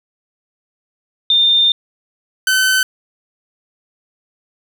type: tone pair in turn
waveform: sine / sawtooth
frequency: 3613 / 1523.9 Hz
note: A7 / G6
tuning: +45 / -49 cents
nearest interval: octave + minor third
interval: 1494 cents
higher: first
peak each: -9 / -8 dBFS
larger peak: second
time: 1.3-1.72 / 2.47-2.83 s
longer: first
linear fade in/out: 2 ms
effects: 8-bit